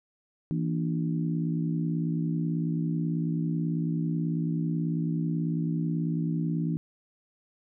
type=harmonic tone with a mistuned harmonic; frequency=58.27 Hz; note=A#1; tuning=in tune; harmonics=3 / 4 / 5 / 6; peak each=-27 / -34 / -33 / -42 dBFS; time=0.51-6.77 s; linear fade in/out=0 ms; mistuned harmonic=3; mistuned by=-120 cents; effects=none